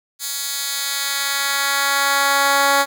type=tone with high-pass filter sweep; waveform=10% pulse; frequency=279.1 Hz; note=C#4; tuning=12 cents sharp; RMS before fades=-19 dBFS; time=0.19-2.86 s; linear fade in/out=50 ms; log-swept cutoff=5500 to 580 Hz; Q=0.73; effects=none